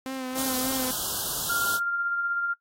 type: tone with vibrato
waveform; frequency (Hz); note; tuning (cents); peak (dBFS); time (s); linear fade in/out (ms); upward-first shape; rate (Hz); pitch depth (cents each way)
sawtooth; 260.2; C4; -9; -27; 0.06-0.91; 0; sine; 3.4; 34
type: band-stop noise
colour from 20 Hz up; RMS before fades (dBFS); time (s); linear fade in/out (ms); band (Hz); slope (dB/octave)
white; -30; 0.34-1.8; 50; 1600 to 2900; 96
type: tone with tremolo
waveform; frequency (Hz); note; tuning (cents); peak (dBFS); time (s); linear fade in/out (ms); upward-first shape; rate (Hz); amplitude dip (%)
sine; 1394; F6; -4; -23; 1.49-2.54; 10; sine; 16; 35
effects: noise-tail reverb RT60 0.1 s tail -19 dB re dry + AAC 48 kbps